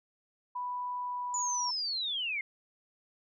sine tone with pitch glide, 987.8 to 979.3 Hz, B5 to B5, 0 to -15 cents, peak -33 dBFS, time 0.55-1.71 s, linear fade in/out 10 ms, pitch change -15 cents, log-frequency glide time 0.98-1.59 s
sine linear sweep, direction down, 7040 to 2093 Hz, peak -31 dBFS, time 1.34-2.41 s, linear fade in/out 2 ms
effects none

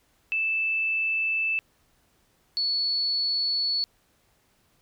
sine tone pair in turn, 2637 / 4418 Hz, E7 / C#8, 0 / -7 cents, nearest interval major sixth, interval 893 cents, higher second, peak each -23 dBFS, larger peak neither, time 0.32-1.59 / 2.57-3.84 s, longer neither, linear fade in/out 0 ms, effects pink hiss -66 dBFS RMS until 4.81 s

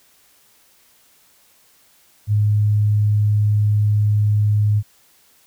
sine tone, 104.8 Hz, G#2, 16 cents sharp, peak -13 dBFS, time 2.27-4.83 s, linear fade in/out 50 ms, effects white hiss -55 dBFS RMS until 5.46 s

